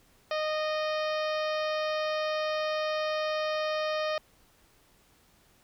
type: harmonic tone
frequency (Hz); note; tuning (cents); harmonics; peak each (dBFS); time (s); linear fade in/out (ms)
617; D#5; -15; 1 / 2 / 3 / 4 / 5 / 6 / 7 / 8 / 9; -29 / -35 / -39 / -41 / -43 / -45 / -46 / -47 / -48; 0.31-4.18; 2
effects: pink hiss -63 dBFS RMS until 5.63 s